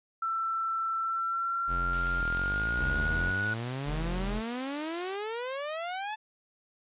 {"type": "tone with pitch glide", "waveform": "sine", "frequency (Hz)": [1336, 1465.4], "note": ["E6", "F#6"], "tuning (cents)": [23, -17], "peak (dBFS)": -28, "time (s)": [0.22, 3.54], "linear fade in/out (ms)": 5, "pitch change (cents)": 160, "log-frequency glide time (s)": [0.99, 3.42]}
{"type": "tone bursts", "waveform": "square", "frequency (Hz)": 43.83, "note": "F1", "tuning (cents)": 7, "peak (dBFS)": -32, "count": 3, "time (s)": [1.67, 4.42], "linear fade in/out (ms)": 50, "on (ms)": 570, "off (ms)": 520}
{"type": "high-pass noise", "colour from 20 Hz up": "white", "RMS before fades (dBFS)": -43, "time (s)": [1.93, 5.16], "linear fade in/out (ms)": 2, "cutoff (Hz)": 260, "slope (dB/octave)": 48}
{"type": "exponential sweep", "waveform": "sawtooth", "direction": "up", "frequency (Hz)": [38.37, 880], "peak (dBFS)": -29, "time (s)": [2.19, 6.16], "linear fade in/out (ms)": 20}
{"effects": ["resampled to 8000 Hz"]}